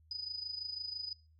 sine tone with amplitude modulation, 4978 Hz, D#8, in tune, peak -35 dBFS, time 0.11-1.13 s, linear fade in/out 2 ms, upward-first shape sine, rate 26 Hz, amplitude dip 70%, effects noise-tail reverb RT60 0.4 s tail -24 dB re dry + added 79 Hz sine -62 dBFS peak until 1.39 s

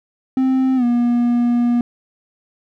triangle tone with pitch glide, 261.6 to 239.9 Hz, C4 to A#3, 0 to +50 cents, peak -11 dBFS, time 0.37-1.81 s, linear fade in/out 2 ms, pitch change -150 cents, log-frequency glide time 0.76-0.84 s, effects none

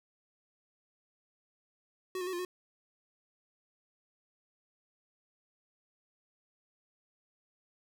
square tone with pitch steps, 372.4 / 358.2 / 374.8 / 349.9 / 363.9 Hz, F#4 / F4 / F#4 / F4 / F#4, +11 / +44 / +22 / +3 / -29 cents, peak -35 dBFS, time 2.15-2.45 s, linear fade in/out 2 ms, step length 60 ms, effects none

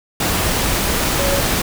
sine tone in noise, 558 Hz, C#5, 11 cents sharp, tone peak -20 dBFS, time 1.19-1.4 s, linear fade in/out 5 ms, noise pink, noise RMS -18 dBFS, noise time 0.2-1.62 s, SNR -5 dB, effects none

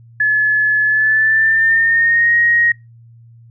sine tone with pitch glide, 1714 to 1880 Hz, A6 to A#6, -46 to +14 cents, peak -10 dBFS, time 0.2-2.72 s, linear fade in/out 5 ms, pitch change +160 cents, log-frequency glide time 0.85-2.36 s, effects noise-tail reverb RT60 0.2 s tail -23 dB re dry + added 116 Hz sine -40 dBFS peak until 3.5 s

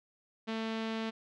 sawtooth tone with low-pass filter, 223 Hz, A3, 23 cents sharp, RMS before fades -36 dBFS, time 0.47-1.11 s, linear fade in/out 20 ms, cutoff 3600 Hz, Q 1.6, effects none

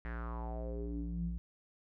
square tone with low-pass filter sweep, 58.27 Hz, A#1, in tune, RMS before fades -39 dBFS, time 0.05-1.38 s, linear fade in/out 0 ms, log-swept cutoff 1900 to 130 Hz, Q 5, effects none

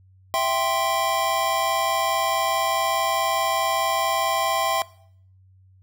square chord, C major, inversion first, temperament equal, 659.3 / 784 / 1046.5 Hz, E5 / G5 / C6, 0 / 0 / 0 cents, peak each -25 / -26 / -25 dBFS, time 0.34-4.82 s, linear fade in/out 0 ms, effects noise-tail reverb RT60 0.6 s tail -20 dB re dry + added 94 Hz sine -51 dBFS peak until 5.82 s

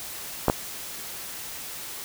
clicks, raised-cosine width 1 ms, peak -5 dBFS, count 2, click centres 0.483 / 0.499 s, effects white hiss -37 dBFS RMS until 2.04 s

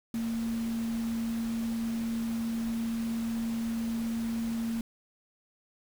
sine tone in noise, 228.9 Hz, A#3, 31 cents flat, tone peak -29 dBFS, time 0.14-4.81 s, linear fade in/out 2 ms, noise pink, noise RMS -45 dBFS, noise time 0.14-4.81 s, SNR +13 dB, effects none

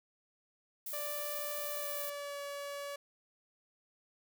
violet noise, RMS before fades -41 dBFS, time 0.86-2.1 s, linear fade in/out 5 ms
sawtooth tone with pitch glide, 587.3 to 568.6 Hz, D5 to C#5, 0 to +44 cents, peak -36 dBFS, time 0.93-2.96 s, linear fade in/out 5 ms, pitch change -56 cents, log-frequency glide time 1.67-2.4 s
effects none

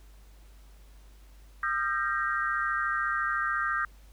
sine tone cluster, 1218 / 1352 / 1577 / 1876 Hz, D#6 / E6 / G6 / A#6, -37 / +43 / +10 / +11 cents, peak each -31 / -33 / -30 / -35 dBFS, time 1.63-3.85 s, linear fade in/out 2 ms, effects added 50 Hz sine -50 dBFS peak until 4.12 s + pink hiss -62 dBFS RMS until 4.12 s

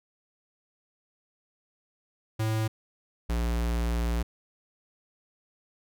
square tone pair in turn, 110 / 58.27 Hz, A2 / A#1, 0 / 0 cents, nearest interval major seventh, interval 1100 cents, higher first, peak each -26 dBFS, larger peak neither, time 2.39-2.68 / 3.29-4.23 s, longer second, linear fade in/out 10 ms, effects none

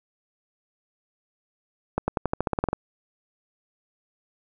accelerating click train, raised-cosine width 1 ms, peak -9 dBFS, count 12, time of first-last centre 1.98-2.73 s, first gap 100 ms, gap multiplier 0.92, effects none

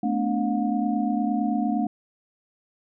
sine tone cluster, 218.7 / 247.5 / 289.4 / 717 Hz, A3 / B3 / D4 / F5, -10 / +4 / -25 / +45 cents, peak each -25 / -28 / -27 / -29 dBFS, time 0.03-1.87 s, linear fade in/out 5 ms, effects none

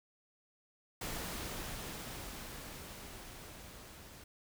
pink noise with level ramp, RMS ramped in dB -40 to -54 dBFS, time 1.01-4.24 s, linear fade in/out 5 ms, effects none

